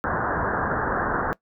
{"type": "low-pass noise", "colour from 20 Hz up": "white", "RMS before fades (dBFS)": -25, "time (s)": [0.04, 1.33], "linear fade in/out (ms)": 0, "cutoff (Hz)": 1700, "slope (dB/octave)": 96, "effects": ["noise-tail reverb RT60 0.1 s tail -20 dB re dry"]}